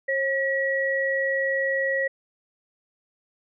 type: tone pair together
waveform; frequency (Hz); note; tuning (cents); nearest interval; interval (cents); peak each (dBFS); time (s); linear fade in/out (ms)
sine; 539.7 / 1920; C#5 / B6; -46 / -49; octave + minor seventh; 2197; -25 / -24; 0.08-2.08; 10
effects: none